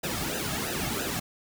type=noise with flanger; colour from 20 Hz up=pink; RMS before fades=-31 dBFS; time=0.03-1.2 s; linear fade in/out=10 ms; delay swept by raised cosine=0.89 to 2.09 ms; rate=3 Hz; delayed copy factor=-0.9; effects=none